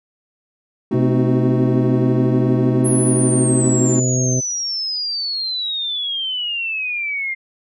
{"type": "chord", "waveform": "triangle", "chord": "A diminished seventh", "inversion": "none", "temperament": "equal", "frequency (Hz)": [220, 261.6, 311.1, 370], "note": ["A3", "C4", "Eb4", "Gb4"], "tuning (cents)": [0, 0, 0, 0], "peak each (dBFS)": -20, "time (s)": [0.91, 4], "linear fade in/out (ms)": 5}
{"type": "harmonic tone", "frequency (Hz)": 127.4, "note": "C3", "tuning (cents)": -46, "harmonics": [1, 2, 3, 4, 5], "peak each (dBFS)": [-17, -23, -27, -29, -31], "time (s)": [0.93, 4.41], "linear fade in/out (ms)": 20}
{"type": "exponential sweep", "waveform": "sine", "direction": "down", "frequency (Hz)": [10680, 2097], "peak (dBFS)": -20, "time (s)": [2.84, 7.35], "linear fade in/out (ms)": 20}
{"effects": []}